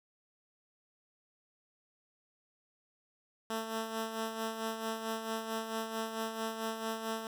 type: tone with tremolo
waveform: 10% pulse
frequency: 223.2 Hz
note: A3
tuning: 25 cents sharp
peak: -25 dBFS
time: 3.5-7.27 s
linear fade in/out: 2 ms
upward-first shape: sine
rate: 4.5 Hz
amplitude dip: 55%
effects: none